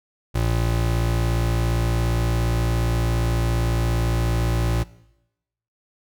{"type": "tone pair together", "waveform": "square", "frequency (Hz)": [57.26, 114.6], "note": ["A#1", "A#2"], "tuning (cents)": [-30, -29], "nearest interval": "octave", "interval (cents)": 1201, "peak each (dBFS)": -23, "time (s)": [0.34, 4.84], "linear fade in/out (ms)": 20, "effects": ["noise-tail reverb RT60 0.9 s tail -20 dB re dry"]}